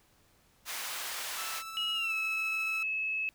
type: high-pass noise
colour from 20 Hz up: pink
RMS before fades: -38 dBFS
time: 0.65-1.63 s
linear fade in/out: 50 ms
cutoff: 1100 Hz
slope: 12 dB/octave
type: tone with tremolo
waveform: sawtooth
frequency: 1318.5 Hz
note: E6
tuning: in tune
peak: -35 dBFS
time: 1.38-2.83 s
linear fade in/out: 5 ms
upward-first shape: triangle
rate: 14 Hz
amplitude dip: 30%
type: tone with pitch glide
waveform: sine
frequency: 2890 to 2590 Hz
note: F#7 to E7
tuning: -41 to -31 cents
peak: -30 dBFS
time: 1.77-3.29 s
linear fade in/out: 0 ms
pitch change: -190 cents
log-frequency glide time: 1.94-2.14 s
effects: pink hiss -66 dBFS RMS until 3.34 s